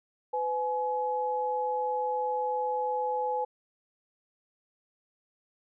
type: tone pair together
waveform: sine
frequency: 503 / 845.9 Hz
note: B4 / G#5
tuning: +32 / +32 cents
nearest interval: major sixth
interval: 900 cents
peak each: -31 / -29 dBFS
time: 0.33-3.45 s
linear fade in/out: 10 ms
effects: none